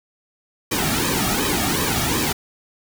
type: noise with flanger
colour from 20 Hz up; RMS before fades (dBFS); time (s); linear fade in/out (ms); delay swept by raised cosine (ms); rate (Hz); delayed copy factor
pink; -21; 0.71-2.33; 10; 1.4 to 2.01; 2.7; -0.8
effects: none